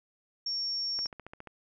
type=tone; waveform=sine; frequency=5500 Hz; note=F8; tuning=27 cents flat; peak=-30 dBFS; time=0.46-1.07 s; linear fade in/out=5 ms
type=click train; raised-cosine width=0.5 ms; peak=-29 dBFS; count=8; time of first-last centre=0.99-1.473 s; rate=14.5 Hz
effects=none